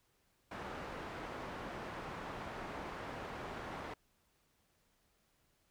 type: low-pass noise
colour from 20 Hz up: white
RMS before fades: -45 dBFS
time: 0.51-3.94 s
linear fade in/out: 5 ms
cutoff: 1200 Hz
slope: 12 dB/octave
effects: pink hiss -75 dBFS RMS until 5.7 s